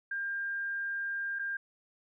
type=tone with dropouts; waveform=sine; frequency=1600 Hz; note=G6; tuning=35 cents sharp; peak=-32 dBFS; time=0.11-1.57 s; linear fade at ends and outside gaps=5 ms; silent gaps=1.389-1.393 s; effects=none